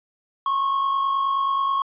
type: tone pair together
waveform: triangle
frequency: 1046.5 / 1095.9 Hz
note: C6 / C#6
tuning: 0 / -20 cents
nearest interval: minor second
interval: 80 cents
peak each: -29 / -18 dBFS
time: 0.46-1.82 s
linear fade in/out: 2 ms
effects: resampled to 8000 Hz